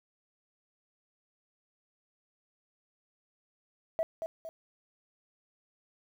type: tone with echo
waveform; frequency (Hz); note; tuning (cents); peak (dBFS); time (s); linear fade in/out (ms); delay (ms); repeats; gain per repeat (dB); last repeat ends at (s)
sine; 651; E5; -22; -25; 3.99-4.03; 0; 230; 2; -7; 4.49
effects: tanh soft clip ceiling -23 dBFS + 10-bit